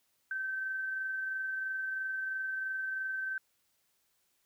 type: tone with amplitude modulation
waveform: sine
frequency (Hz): 1546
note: G6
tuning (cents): -24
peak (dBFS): -32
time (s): 0.31-3.38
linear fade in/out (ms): 2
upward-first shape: sine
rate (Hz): 23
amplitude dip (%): 25
effects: white hiss -75 dBFS RMS until 4.45 s